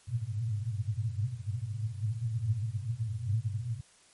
white band-pass noise, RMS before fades -33 dBFS, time 0.07-3.81 s, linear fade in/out 10 ms, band 100 to 120 Hz, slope 96 dB/octave, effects white hiss -61 dBFS RMS until 4.13 s + MP3 48 kbps

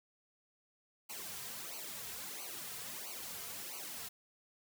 white noise with flanger, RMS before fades -45 dBFS, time 1.09-4.09 s, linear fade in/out 10 ms, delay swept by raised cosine 0.56 to 3.56 ms, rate 1.5 Hz, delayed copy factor -0.95, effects none

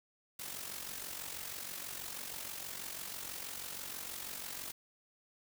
white noise with amplitude modulation, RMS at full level -41 dBFS, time 0.39-4.72 s, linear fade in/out 5 ms, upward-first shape sine, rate 46.2 Hz, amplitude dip 60%, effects none

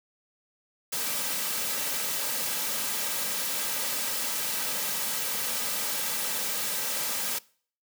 white noise with comb filter, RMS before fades -30 dBFS, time 0.92-7.39 s, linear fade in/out 10 ms, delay 2.8 ms, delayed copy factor -0.5, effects noise-tail reverb RT60 0.5 s tail -23 dB re dry + high-pass 200 Hz 12 dB/octave

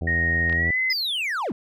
harmonic tone, 83.6 Hz, E2, 25 cents sharp, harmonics 1 / 2 / 3 / 4 / 5 / 6 / 7 / 8 / 9, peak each -26 / -32 / -36 / -38 / -40 / -42 / -43 / -44 / -45 dBFS, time 0.01-0.71 s, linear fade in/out 5 ms
sine tone with pitch glide, 1864.7 to 2045 Hz, A#6 to C7, 0 to -40 cents, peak -20 dBFS, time 0.07-0.93 s, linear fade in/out 5 ms, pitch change +160 cents, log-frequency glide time 0.54-0.79 s
clicks, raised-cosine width 0.3 ms, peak -21 dBFS, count 2, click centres 0.497 / 0.527 s
triangle linear sweep, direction down, 5150 to 164.81 Hz, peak -22 dBFS, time 0.9-1.52 s, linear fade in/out 2 ms
effects none

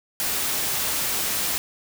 white noise, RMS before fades -25 dBFS, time 0.2-1.58 s, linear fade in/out 0 ms, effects none

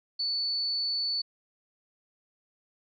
sine tone, 4470 Hz, C#8, 14 cents sharp, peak -27 dBFS, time 0.19-1.22 s, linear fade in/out 10 ms, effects none

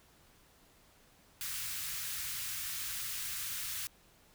white band-stop noise, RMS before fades -39 dBFS, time 1.41-3.87 s, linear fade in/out 0 ms, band 140 to 1300 Hz, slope 24 dB/octave, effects pink hiss -64 dBFS RMS until 4.34 s

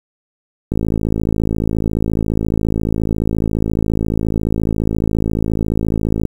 click train, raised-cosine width 3 ms, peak -5 dBFS, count 302, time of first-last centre 0.72-6.253 s, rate 54.4 Hz, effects 7-bit

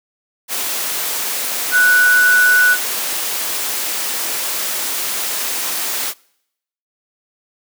sine tone in noise, 1480 Hz, F#6, in tune, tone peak -9 dBFS, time 1.71-2.77 s, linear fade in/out 50 ms, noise white, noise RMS -21 dBFS, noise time 0.48-6.14 s, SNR +9 dB, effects noise-tail reverb RT60 0.8 s tail -26 dB re dry + high-pass 300 Hz 12 dB/octave

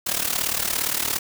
white noise with amplitude modulation, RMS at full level -21 dBFS, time 0.06-1.19 s, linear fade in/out 10 ms, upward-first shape sine, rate 37.4 Hz, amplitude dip 80%, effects none

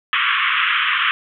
pink band-pass noise, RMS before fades -18 dBFS, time 0.13-1.11 s, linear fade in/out 0 ms, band 1100 to 3300 Hz, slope 96 dB/octave, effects none

